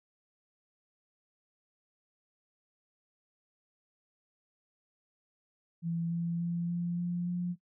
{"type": "tone with pitch steps", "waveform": "sine", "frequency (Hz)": [167.8, 169.55, 171.33, 173.12, 174.93, 176.75], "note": ["E3", "E3", "F3", "F3", "F3", "F3"], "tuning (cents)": [31, 49, -33, -15, 3, 21], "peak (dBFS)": -30, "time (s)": [5.82, 7.56], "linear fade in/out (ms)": 50, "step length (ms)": 290, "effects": ["noise-tail reverb RT60 0.1 s tail -20 dB re dry"]}